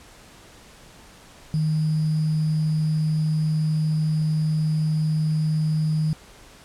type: tone with sample-and-hold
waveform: sine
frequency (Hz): 155.56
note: D#3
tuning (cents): 0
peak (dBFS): -19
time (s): 1.54-6.13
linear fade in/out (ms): 0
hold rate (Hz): 4900
effects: pink hiss -48 dBFS RMS until 6.64 s + low-pass 10000 Hz 12 dB/octave